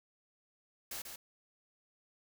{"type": "noise with echo", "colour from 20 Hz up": "white", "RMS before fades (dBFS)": -42, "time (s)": [0.91, 1.02], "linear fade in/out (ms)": 5, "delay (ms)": 140, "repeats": 1, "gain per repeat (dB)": -5, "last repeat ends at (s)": 1.16, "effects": []}